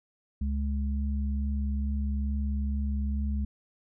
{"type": "tone pair together", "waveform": "sine", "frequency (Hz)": [69.3, 210.2], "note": ["C#2", "G#3"], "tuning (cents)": [0, 21], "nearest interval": "octave + perfect fifth", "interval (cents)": 1921, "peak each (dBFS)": [-27, -34], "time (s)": [0.41, 3.45], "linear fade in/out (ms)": 5, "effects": []}